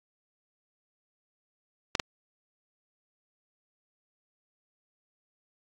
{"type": "clicks", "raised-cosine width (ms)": 0.2, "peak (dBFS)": -8, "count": 2, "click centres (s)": [1.952, 1.998], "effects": ["AAC 64 kbps"]}